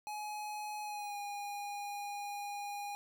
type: tone with pitch glide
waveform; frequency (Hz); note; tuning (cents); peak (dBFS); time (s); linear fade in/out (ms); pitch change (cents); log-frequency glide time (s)
square; 842 to 815.7; G#5 to G#5; +24 to -31; -40; 0.07-2.95; 0; -55; 0.83-1.17
effects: none